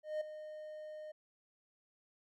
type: tone with ADSR envelope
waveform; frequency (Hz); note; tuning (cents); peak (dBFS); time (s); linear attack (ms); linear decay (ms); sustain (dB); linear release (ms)
triangle; 614; D#5; -23; -31; 0.03-1.12; 180; 6; -12; 10
effects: none